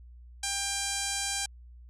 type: tone with low-pass filter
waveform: 5% pulse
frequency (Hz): 795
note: G5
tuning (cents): +24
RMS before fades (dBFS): -32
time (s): 0.43-1.46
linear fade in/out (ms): 5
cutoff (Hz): 8700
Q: 1.7
effects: added 60 Hz sine -47 dBFS peak until 1.89 s